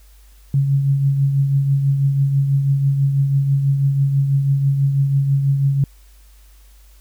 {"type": "tone with tremolo", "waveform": "sine", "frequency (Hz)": 138.5, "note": "C#3", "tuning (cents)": -1, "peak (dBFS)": -11, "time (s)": [0.54, 5.84], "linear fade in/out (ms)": 2, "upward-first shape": "triangle", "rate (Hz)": 6.1, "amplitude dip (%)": 50, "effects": ["added 50 Hz sine -44 dBFS peak until 7 s", "white hiss -55 dBFS RMS until 7 s"]}